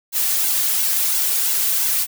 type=noise with flanger; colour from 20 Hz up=blue; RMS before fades=-19 dBFS; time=0.12-2.07 s; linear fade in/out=50 ms; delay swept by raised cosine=1.6 to 3.2 ms; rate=2.9 Hz; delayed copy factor=-0.8; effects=none